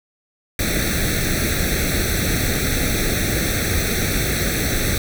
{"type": "noise with comb filter", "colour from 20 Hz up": "pink", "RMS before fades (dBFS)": -20, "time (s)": [0.59, 4.98], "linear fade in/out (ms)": 2, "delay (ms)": 0.5, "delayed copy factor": 1, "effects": []}